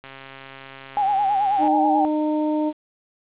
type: click train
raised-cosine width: 0.3 ms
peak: -23 dBFS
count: 222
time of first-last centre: 0.04-1.677 s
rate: 135 Hz
type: tone with vibrato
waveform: sine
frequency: 801 Hz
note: G5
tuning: 37 cents sharp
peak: -17 dBFS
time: 0.97-2.05 s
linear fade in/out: 0 ms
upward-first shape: sine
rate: 9.2 Hz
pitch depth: 77 cents each way
type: harmonic tone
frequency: 305 Hz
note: D#4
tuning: 34 cents flat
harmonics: 1 / 2 / 3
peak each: -20 / -26 / -30 dBFS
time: 1.58-2.73 s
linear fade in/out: 50 ms
effects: resampled to 8000 Hz + 8-bit